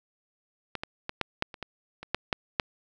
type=clicks; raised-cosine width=0.3 ms; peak=-16 / -17 / -16 / -10 / -9 / -25 / -19 / -24 / -9 / -9 / -7 dBFS; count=11; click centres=0.753 / 0.835 / 1.094 / 1.213 / 1.424 / 1.542 / 1.627 / 2.03 / 2.146 / 2.328 / 2.598 s; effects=none

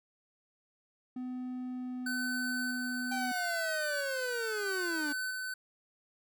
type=tone with pitch glide; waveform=triangle; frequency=252.2 to 248.7 Hz; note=B3 to B3; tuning=+36 to +12 cents; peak=-34 dBFS; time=1.16-3.32 s; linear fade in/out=5 ms; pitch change=-24 cents; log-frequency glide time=1.65-2.94 s
type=tone with tremolo; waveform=square; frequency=1514 Hz; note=F#6; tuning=39 cents sharp; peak=-34 dBFS; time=2.06-5.54 s; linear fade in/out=5 ms; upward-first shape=square; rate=0.77 Hz; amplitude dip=25%
type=linear sweep; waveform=45% pulse; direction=down; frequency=788 to 281.8 Hz; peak=-35 dBFS; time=3.11-5.13 s; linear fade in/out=10 ms
effects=none

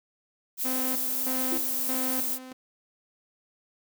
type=noise; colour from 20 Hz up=violet; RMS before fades=-29 dBFS; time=0.57-2.39 s; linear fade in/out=50 ms
type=tone with tremolo; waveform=sawtooth; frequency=257.5 Hz; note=C4; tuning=28 cents flat; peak=-27 dBFS; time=0.64-2.53 s; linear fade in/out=20 ms; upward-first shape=square; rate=1.6 Hz; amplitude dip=70%
type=tone with exponential decay; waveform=sine; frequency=329.6 Hz; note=E4; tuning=in tune; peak=-26 dBFS; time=1.52-1.7 s; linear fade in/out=5 ms; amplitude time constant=39 ms
effects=none

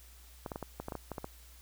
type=clicks; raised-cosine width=1 ms; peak=-24 dBFS; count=11; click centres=0.462 / 0.518 / 0.559 / 0.627 / 0.8 / 0.884 / 0.922 / 0.953 / 1.117 / 1.182 / 1.244 s; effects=added 60 Hz sine -54 dBFS peak until 1.61 s + white hiss -59 dBFS RMS until 1.61 s

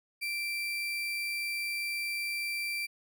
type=tone; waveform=35% pulse; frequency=2349 Hz; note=D7; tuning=in tune; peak=-30 dBFS; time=0.21-2.87 s; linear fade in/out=20 ms; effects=none

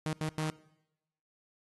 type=tone bursts at uneven times; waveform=sawtooth; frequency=155.8 Hz; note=D#3; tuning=3 cents sharp; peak=-27 dBFS; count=3; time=0.06-0.13 / 0.21-0.29 / 0.38-0.5 s; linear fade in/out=0 ms; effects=noise-tail reverb RT60 0.9 s tail -22 dB re dry + AAC 32 kbps

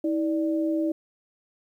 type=tone pair together; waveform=sine; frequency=321 / 587.3 Hz; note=E4 / D5; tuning=-46 / 0 cents; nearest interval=minor seventh; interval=1046 cents; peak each=-23 / -30 dBFS; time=0.04-0.92 s; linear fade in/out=5 ms; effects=10-bit

